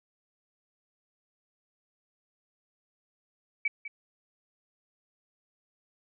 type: tone with echo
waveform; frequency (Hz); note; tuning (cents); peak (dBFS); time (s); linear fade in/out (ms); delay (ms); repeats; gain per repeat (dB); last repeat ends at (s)
sine; 2288; D7; -46; -24; 3.65-3.68; 5; 200; 1; -12; 3.88
effects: none